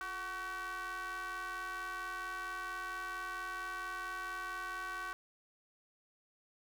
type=ring-modulated tone; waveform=square; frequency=194.6 Hz; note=G3; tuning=12 cents flat; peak=-37 dBFS; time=0.01-5.13 s; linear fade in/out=0 ms; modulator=1320 Hz; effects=none